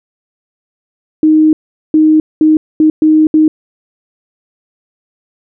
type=tone bursts at uneven times; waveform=sine; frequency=311.1 Hz; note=D#4; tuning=in tune; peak=-4 dBFS; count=6; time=1.23-1.53 / 1.94-2.2 / 2.41-2.57 / 2.8-2.9 / 3.02-3.27 / 3.34-3.48 s; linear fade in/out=2 ms; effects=none